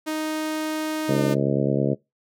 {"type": "tone with pitch glide", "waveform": "sawtooth", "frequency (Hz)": [311.1, 302.8], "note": ["D#4", "D#4"], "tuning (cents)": [0, -47], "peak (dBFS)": -21, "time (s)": [0.06, 1.35], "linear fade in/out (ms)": 20, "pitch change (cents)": -47, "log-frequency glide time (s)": [1.08, 1.21]}
{"type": "harmonic tone", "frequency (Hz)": 69.3, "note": "C#2", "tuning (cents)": 0, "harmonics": [2, 3, 4, 5, 6, 7, 8, 9], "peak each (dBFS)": [-24, -26, -27, -28, -29, -29, -30, -31], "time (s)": [1.08, 1.95], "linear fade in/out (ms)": 20}
{"effects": ["noise-tail reverb RT60 0.2 s tail -22 dB re dry"]}